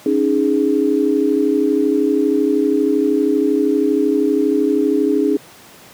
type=chord; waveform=sine; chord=C# suspended second; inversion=none; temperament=equal with one note detuned; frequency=277.2 / 309.9 / 415.3 Hz; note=C#4 / D#4 / G#4; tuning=0 / -7 / 0 cents; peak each=-17 dBFS; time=0.06-5.37 s; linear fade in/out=2 ms; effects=pink hiss -42 dBFS RMS until 5.93 s + high-pass 150 Hz 12 dB/octave